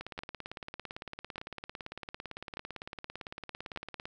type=two click trains; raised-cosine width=0.3 ms; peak=-21 / -24 dBFS; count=4 / 73; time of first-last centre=0.19-3.761 / 0.01-4.055 s; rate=0.84 / 17.8 Hz; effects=none